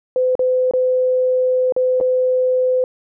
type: tone with dropouts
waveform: sine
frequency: 509 Hz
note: C5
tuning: 48 cents flat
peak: -13 dBFS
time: 0.16-2.84 s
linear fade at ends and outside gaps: 1 ms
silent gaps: 0.353-0.393 / 0.711-0.736 / 1.723-1.764 / 2.002-2.01 s
effects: none